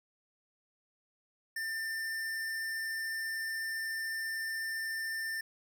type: tone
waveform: square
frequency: 1793 Hz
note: A6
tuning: 32 cents sharp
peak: -35 dBFS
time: 1.56-5.41 s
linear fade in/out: 5 ms
effects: none